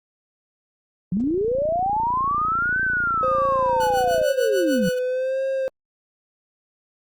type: linear two-way sweep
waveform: sine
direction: up then down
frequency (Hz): 165.9 to 1559 to 165.9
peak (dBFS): -19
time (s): 1.12-4.89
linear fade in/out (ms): 2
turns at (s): 2.82
type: click train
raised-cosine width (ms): 3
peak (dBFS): -23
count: 89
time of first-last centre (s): 1.17-4.215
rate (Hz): 28.9
type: tone with vibrato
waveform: triangle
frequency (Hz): 519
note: C5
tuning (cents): -14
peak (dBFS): -19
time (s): 3.23-5.68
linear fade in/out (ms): 0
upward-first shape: sine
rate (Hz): 1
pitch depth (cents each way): 54
type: tone with tremolo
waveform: sawtooth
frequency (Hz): 1480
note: F#6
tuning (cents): 0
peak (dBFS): -23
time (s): 3.8-4.99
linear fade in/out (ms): 5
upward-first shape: triangle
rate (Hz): 6.7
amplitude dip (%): 95
effects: Opus 32 kbps